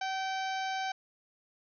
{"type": "harmonic tone with a mistuned harmonic", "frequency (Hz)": 773, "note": "G5", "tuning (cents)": -24, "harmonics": [1, 2, 3, 4, 5, 6, 7, 8], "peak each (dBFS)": [-33, -39, -43, -45, -47, -49, -50, -51], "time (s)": [0.01, 0.92], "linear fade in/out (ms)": 5, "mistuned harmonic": 1, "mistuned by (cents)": -23, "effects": []}